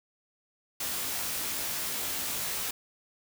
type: noise with comb filter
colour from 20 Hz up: white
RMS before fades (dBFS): -33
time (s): 0.8-2.71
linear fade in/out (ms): 5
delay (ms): 19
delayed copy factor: +0.75
effects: none